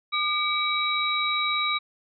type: tone cluster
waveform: sine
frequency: 1207 / 2298 / 3847 Hz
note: D6 / D7 / B7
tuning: +47 / -38 / -46 cents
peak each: -27 dBFS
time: 0.12-1.79 s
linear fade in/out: 20 ms
effects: none